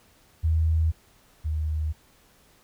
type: tone pair in turn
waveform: sine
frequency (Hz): 80.2 / 77.36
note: E2 / D#2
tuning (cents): -47 / -9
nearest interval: minor second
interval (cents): 62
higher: first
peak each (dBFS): -19 / -24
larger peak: first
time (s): 0.43-0.92 / 1.44-1.93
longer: neither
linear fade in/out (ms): 20
effects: pink hiss -59 dBFS RMS until 2.63 s